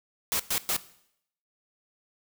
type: noise bursts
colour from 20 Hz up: white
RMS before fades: -27 dBFS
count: 3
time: 0.32-0.765 s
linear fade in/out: 0 ms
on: 75 ms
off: 110 ms
effects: noise-tail reverb RT60 0.7 s tail -17 dB re dry